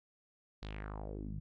sawtooth tone with low-pass filter sweep, 51.91 Hz, G#1, in tune, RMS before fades -43 dBFS, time 0.62-1.4 s, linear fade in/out 10 ms, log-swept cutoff 4400 to 140 Hz, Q 3.4, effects none

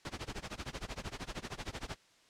pink noise with tremolo, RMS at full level -39 dBFS, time 0.05-1.96 s, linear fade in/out 0 ms, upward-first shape sine, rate 13 Hz, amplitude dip 95%, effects white hiss -65 dBFS RMS until 2.29 s + low-pass 6000 Hz 12 dB/octave

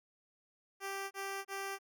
10% pulse tone bursts, 392 Hz, G4, in tune, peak -30 dBFS, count 3, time 0.8-1.788 s, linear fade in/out 50 ms, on 310 ms, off 29 ms, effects none

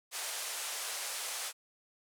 white band-pass noise, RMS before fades -39 dBFS, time 0.11-1.53 s, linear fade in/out 50 ms, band 500 to 11000 Hz, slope 24 dB/octave, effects none

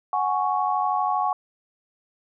sine chord, F# suspended second, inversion none, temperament just, 740 / 832.5 / 1110 Hz, F#5 / G#5 / C#6, 0 / +4 / +2 cents, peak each -25 dBFS, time 0.13-1.33 s, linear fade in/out 2 ms, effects none

